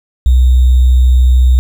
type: tone with sample-and-hold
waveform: sine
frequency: 63 Hz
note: B1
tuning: 35 cents sharp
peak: -4 dBFS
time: 0.26-1.59 s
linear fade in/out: 0 ms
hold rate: 3675 Hz
effects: none